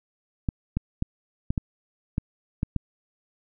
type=clicks; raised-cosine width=5 ms; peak=-12 dBFS; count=8; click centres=0.488 / 0.77 / 1.024 / 1.505 / 1.578 / 2.181 / 2.631 / 2.763 s; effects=none